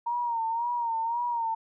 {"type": "tone with vibrato", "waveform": "sine", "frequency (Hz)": 932.3, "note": "A#5", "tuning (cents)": 0, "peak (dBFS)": -26, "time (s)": [0.06, 1.55], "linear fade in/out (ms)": 10, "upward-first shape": "sine", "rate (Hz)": 1.9, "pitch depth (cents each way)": 63, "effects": []}